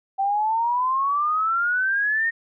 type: exponential sweep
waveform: sine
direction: up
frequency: 772 to 1860 Hz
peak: -19 dBFS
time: 0.18-2.31 s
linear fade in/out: 20 ms
effects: none